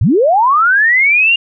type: linear sweep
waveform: sine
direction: up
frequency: 73.42 to 2837 Hz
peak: -7 dBFS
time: 0.01-1.36 s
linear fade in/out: 5 ms
effects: none